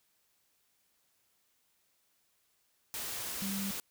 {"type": "tone in noise", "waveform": "sine", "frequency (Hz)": 196.9, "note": "G3", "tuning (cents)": 8, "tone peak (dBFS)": -35, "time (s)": [3.42, 3.71], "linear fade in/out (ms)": 0, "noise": "white", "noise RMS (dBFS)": -39, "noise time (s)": [2.94, 3.8], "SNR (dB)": 1, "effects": ["white hiss -74 dBFS RMS until 3.9 s"]}